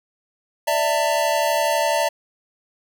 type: chord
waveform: square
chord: D suspended second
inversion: none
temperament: equal with one note detuned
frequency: 587.3 / 659.3 / 900.6 Hz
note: D5 / E5 / A5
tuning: 0 / 0 / +40 cents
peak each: -23 dBFS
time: 0.67-2.09 s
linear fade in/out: 10 ms
effects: none